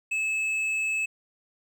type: tone with hard clipping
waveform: sine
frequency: 2600 Hz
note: E7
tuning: 24 cents flat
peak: -26 dBFS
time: 0.11-1.06 s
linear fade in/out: 10 ms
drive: 5 dB
effects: none